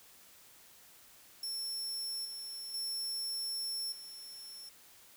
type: tone with level steps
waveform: sawtooth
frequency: 5400 Hz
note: E8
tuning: 41 cents sharp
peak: -34 / -39 / -33 / -44 dBFS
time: 1.43-4.69 s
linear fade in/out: 2 ms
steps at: 2.25 / 2.74 / 3.92 s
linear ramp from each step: 2 ms
effects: white hiss -59 dBFS RMS until 5.16 s